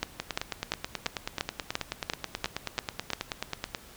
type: two click trains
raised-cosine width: 0.2 ms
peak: -13 / -10 dBFS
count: 34 / 10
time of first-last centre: 0.2-3.748 / 0.03-3.133 s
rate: 9.3 / 2.9 Hz
effects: pink hiss -51 dBFS RMS until 3.96 s